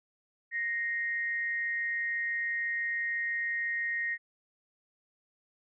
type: tone pair together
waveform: sine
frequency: 1868 / 2094 Hz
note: A#6 / C7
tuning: +3 / +1 cents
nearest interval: major second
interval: 198 cents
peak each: -30 / -38 dBFS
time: 0.51-4.18 s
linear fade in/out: 50 ms
effects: none